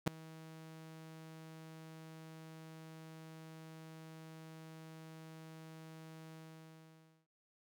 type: tone with ADSR envelope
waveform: sawtooth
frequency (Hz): 160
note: D#3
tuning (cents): +49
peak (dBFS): -23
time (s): 0.06-7.27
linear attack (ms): 16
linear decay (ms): 4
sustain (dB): -24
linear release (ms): 940
effects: none